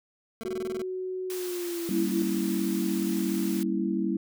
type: tone bursts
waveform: 25% pulse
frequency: 224.7 Hz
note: A3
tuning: 37 cents sharp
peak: -31 dBFS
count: 9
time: 0.41-0.818 s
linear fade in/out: 0 ms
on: 24 ms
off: 24 ms
type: tone with pitch glide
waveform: sine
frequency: 371.3 to 334.6 Hz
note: F#4 to E4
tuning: +6 to +26 cents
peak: -30 dBFS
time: 0.45-2.22 s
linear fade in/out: 0 ms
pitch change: -180 cents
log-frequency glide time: 1.27-1.91 s
type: high-pass noise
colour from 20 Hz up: white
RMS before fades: -40 dBFS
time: 1.3-3.63 s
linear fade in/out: 0 ms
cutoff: 630 Hz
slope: 12 dB/octave
type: chord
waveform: sine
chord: G diminished seventh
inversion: none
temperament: equal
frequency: 196 / 233.1 / 277.2 / 329.6 Hz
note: G3 / Bb3 / Db4 / Fb4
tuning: 0 / 0 / 0 / 0 cents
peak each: -29 / -32 / -34 / -29 dBFS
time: 1.89-4.17 s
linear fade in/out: 2 ms
effects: none